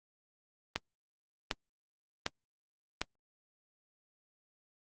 click train, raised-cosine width 0.2 ms, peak -13 dBFS, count 4, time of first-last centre 0.76-3.016 s, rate 1.33 Hz, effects Opus 32 kbps

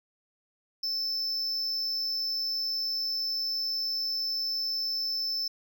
triangle tone with amplitude modulation, 5274 Hz, E8, in tune, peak -25 dBFS, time 0.83-5.48 s, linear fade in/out 5 ms, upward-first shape sine, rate 211 Hz, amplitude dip 45%, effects none

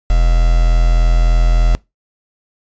triangle tone with quantisation, 41.68 Hz, E1, 20 cents sharp, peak -6 dBFS, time 0.1-1.75 s, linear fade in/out 0 ms, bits 4, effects noise-tail reverb RT60 0.2 s tail -23 dB re dry + resampled to 16000 Hz

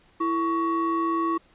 triangle ring-modulated tone, 392 Hz, G4, in tune, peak -17 dBFS, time 0.2-1.38 s, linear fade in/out 10 ms, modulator 724 Hz, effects pink hiss -59 dBFS RMS until 1.54 s + resampled to 8000 Hz

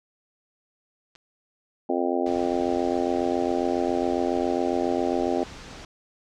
clicks, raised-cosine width 0.2 ms, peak -33 dBFS, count 2, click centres 1.153 / 1.159 s
harmonic tone, 87.31 Hz, F2, in tune, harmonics 3 / 4 / 5 / 6 / 7 / 8 / 9, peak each -28 / -27 / -30 / -34 / -30 / -34 / -31 dBFS, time 1.89-5.44 s, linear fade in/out 5 ms
pink low-pass noise, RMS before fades -42 dBFS, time 2.26-5.85 s, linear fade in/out 2 ms, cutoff 6500 Hz, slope 24 dB/octave
effects none

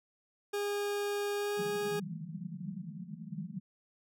40% pulse tone with pitch glide, 408.5 to 412.3 Hz, G#4 to G#4, -29 to -13 cents, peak -31 dBFS, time 0.53-2 s, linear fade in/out 10 ms, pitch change +16 cents, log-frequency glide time 1.35-1.59 s
white band-pass noise, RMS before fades -42 dBFS, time 1.57-3.6 s, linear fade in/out 20 ms, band 150 to 210 Hz, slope 96 dB/octave
effects none

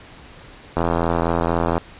click train, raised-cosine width 1 ms, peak -5 dBFS, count 86, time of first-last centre 0.77-1.78 s, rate 84.2 Hz, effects pink hiss -43 dBFS RMS until 1.99 s + resampled to 8000 Hz

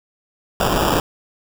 violet noise with sample-and-hold, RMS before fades -18 dBFS, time 0.6-1 s, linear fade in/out 2 ms, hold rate 2100 Hz, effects none

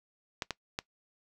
clicks, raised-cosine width 0.2 ms, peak -15 dBFS, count 3, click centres 0.422 / 0.507 / 0.789 s, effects noise-tail reverb RT60 0.1 s tail -21 dB re dry

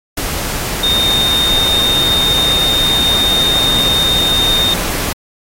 sine tone in noise, 3663 Hz, A#7, 31 cents flat, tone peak -11 dBFS, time 0.83-4.74 s, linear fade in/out 5 ms, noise pink, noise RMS -19 dBFS, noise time 0.17-5.13 s, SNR +5 dB, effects AAC 48 kbps

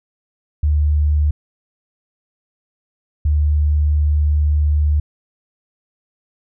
sine tone pair in turn, 74.6 / 74.6 Hz, D2 / D2, +28 / +28 cents, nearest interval unison, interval 0 cents, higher neither, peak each -12 dBFS, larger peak neither, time 0.63-1.31 / 3.25-5 s, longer second, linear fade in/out 5 ms, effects none

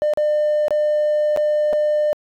triangle tone with dropouts, 601 Hz, D5, 40 cents sharp, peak -12 dBFS, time 0.02-2.13 s, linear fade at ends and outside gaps 0 ms, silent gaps 0.136-0.174 / 0.682-0.707 / 1.363-1.373 / 1.728-1.732 s, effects tanh soft clip ceiling -11 dBFS

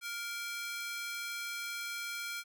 sawtooth ring-modulated tone, 1864.7 Hz, A#6, in tune, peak -31 dBFS, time 0.01-2.44 s, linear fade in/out 50 ms, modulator 459 Hz, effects none

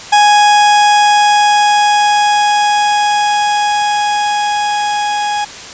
40% pulse tone with level ramp, 830.6 Hz, G#5, in tune, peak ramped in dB -4 to -13 dBFS, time 0.12-5.45 s, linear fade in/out 10 ms, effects white hiss -29 dBFS RMS until 5.73 s + resampled to 16000 Hz

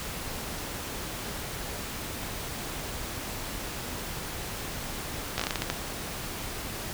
slowing click train, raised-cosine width 0.2 ms, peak -10 dBFS, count 9, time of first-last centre 5.38-5.7 s, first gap 15 ms, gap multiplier 1.27, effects pink hiss -36 dBFS RMS until 6.93 s

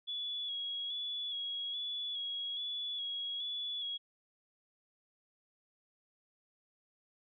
sine tone with vibrato, 3371 Hz, G#7, 25 cents sharp, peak -36 dBFS, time 0.07-3.98 s, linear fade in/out 20 ms, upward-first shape square, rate 1.2 Hz, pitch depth 29 cents each way, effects none

